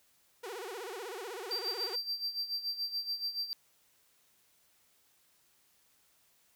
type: tone with vibrato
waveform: sawtooth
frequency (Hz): 423.9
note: G#4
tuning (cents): +35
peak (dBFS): -36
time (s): 0.43-1.96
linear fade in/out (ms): 10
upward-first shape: sine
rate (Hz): 16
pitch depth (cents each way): 270
type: tone with tremolo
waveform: triangle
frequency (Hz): 4700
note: D8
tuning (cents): +1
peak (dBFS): -30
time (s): 1.51-3.53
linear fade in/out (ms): 0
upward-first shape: sine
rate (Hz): 7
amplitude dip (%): 75
effects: white hiss -69 dBFS RMS until 6.55 s